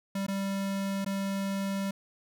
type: tone with dropouts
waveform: square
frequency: 196 Hz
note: G3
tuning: in tune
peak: -30 dBFS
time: 0.15-1.91 s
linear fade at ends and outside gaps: 5 ms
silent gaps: 0.266-0.282 / 1.047-1.061 s
effects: none